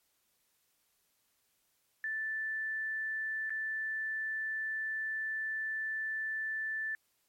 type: tone with dropouts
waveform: sine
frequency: 1760 Hz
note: A6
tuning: in tune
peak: -33 dBFS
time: 2.04-6.95 s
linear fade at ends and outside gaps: 1 ms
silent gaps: 3.496-3.504 s
effects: white hiss -75 dBFS RMS until 7.28 s + MP3 64 kbps